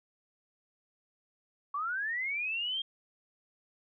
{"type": "linear sweep", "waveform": "sine", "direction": "up", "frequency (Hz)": [1108, 3230], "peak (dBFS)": -31, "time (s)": [1.74, 2.82], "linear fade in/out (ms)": 5, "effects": []}